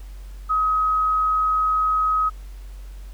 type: tone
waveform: sine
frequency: 1268 Hz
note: D#6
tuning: 32 cents sharp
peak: -17 dBFS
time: 0.49-2.3 s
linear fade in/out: 20 ms
effects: added 47 Hz sine -34 dBFS peak until 3.13 s + pink hiss -53 dBFS RMS until 3.13 s